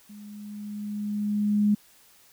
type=tone with level ramp; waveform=sine; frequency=207.7 Hz; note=G#3; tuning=in tune; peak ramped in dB=-42 to -17 dBFS; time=0.09-1.75 s; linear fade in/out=10 ms; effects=white hiss -57 dBFS RMS until 2.32 s